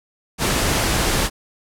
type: noise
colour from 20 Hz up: pink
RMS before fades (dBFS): -19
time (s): 0.38-1.3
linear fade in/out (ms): 50
effects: low-pass 12000 Hz 12 dB/octave